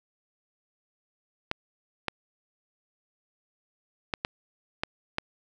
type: clicks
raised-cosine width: 0.3 ms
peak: -11 dBFS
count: 6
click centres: 1.514 / 2.083 / 4.138 / 4.249 / 4.835 / 5.184 s
effects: none